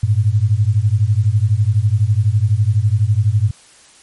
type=beating tone pair; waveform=sine; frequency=99.6 / 111.6 Hz; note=G2 / A2; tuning=+28 / +25 cents; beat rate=12 Hz; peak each=-14 / -14 dBFS; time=0.03-3.51 s; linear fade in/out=5 ms; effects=white hiss -46 dBFS RMS until 4.02 s + MP3 48 kbps